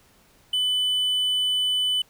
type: tone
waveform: triangle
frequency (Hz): 3000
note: F#7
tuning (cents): +23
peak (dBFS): -19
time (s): 0.53-2.02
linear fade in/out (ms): 5
effects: pink hiss -58 dBFS RMS until 2.09 s